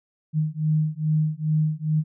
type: beating tone pair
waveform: sine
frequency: 153.6 / 156 Hz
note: D#3 / D#3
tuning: -22 / +5 cents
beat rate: 2.4 Hz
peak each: -23 dBFS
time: 0.33-2.04 s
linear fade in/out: 50 ms
effects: none